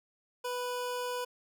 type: tone pair together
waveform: square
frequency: 493.9 / 987.8 Hz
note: B4 / B5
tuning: 0 / 0 cents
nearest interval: octave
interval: 1200 cents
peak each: -36 / -38 dBFS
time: 0.44-1.25 s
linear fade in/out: 10 ms
effects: none